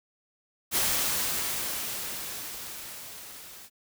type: noise with level ramp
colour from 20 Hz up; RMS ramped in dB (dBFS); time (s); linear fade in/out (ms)
white; -25 to -47; 0.71-3.7; 50
effects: none